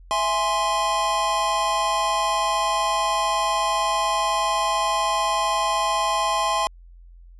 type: chord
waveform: square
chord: E augmented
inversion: none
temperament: equal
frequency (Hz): 659.3 / 830.6 / 1046.5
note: E5 / G#5 / B#5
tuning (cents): 0 / 0 / 0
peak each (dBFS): -28 / -26 / -23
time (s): 0.11-6.67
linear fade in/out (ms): 0
effects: added 43 Hz sine -43 dBFS peak until 7.39 s + resampled to 24000 Hz